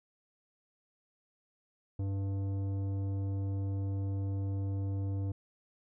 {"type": "tone with tanh clipping", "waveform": "sine", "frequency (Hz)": 98, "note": "G2", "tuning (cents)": 0, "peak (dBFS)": -33, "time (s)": [1.99, 5.32], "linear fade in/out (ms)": 5, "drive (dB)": 12, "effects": []}